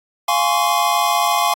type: chord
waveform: square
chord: Db major seventh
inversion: first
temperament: equal with one note detuned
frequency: 698.5 / 830.6 / 1046.5 / 1126.8 Hz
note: F5 / Ab5 / C6 / Db6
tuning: 0 / 0 / 0 / +28 cents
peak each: -21 dBFS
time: 0.28-1.54 s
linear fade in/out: 5 ms
effects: AAC 48 kbps